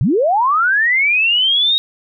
sine linear sweep, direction up, 97.6 to 3788 Hz, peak -11 dBFS, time 0.01-1.78 s, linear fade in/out 0 ms, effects none

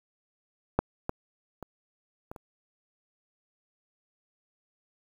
clicks, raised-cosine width 1 ms, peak -8 / -15 / -25 / -25 / -30 dBFS, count 5, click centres 0.79 / 1.094 / 1.627 / 2.315 / 2.362 s, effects 8-bit

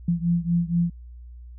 sine beating tone pair, 169.9 / 174.1 Hz, F3 / F3, -47 / -5 cents, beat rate 4.2 Hz, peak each -22 / -24 dBFS, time 0.08-0.9 s, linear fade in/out 5 ms, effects added 60 Hz sine -39 dBFS peak until 1.58 s

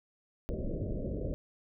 pink low-pass noise, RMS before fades -35 dBFS, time 0.49-1.34 s, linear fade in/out 0 ms, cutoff 620 Hz, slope 96 dB/octave, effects none

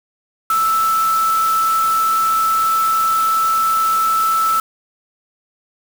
sine tone in noise, 1318.5 Hz, E6, in tune, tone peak -13 dBFS, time 0.5-4.6 s, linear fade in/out 2 ms, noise white, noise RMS -28 dBFS, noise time 0.5-4.6 s, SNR +12 dB, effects none

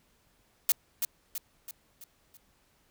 blue noise with echo, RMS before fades -23 dBFS, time 0.69-0.72 s, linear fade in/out 2 ms, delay 330 ms, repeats 5, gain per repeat -6 dB, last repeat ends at 2.37 s, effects pink hiss -68 dBFS RMS until 2.9 s

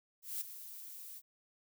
violet noise with ADSR envelope, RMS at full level -37 dBFS, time 0.22-1.22 s, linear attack 190 ms, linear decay 11 ms, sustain -12 dB, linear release 50 ms, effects none

